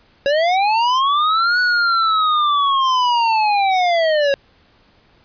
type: linear two-way sweep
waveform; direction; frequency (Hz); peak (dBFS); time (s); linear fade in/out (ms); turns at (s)
square; up then down; 547 to 1480 to 547; -14; 0.26-4.34; 0; 1.6
effects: pink hiss -54 dBFS RMS until 5.24 s + resampled to 11025 Hz